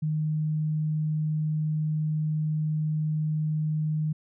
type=tone; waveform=sine; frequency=154.3 Hz; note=D#3; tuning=14 cents flat; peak=-24 dBFS; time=0.02-4.13 s; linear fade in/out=10 ms; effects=none